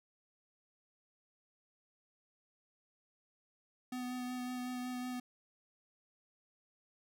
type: tone with vibrato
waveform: square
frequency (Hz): 249.9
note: B3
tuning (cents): +21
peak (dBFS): -39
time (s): 3.92-5.2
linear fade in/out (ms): 5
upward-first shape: sine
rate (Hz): 5.4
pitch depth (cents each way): 14
effects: none